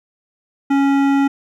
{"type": "tone with hard clipping", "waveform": "triangle", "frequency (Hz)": 277.2, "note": "C#4", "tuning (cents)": 0, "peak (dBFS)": -14, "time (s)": [0.7, 1.28], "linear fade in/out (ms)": 10, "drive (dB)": 18, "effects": []}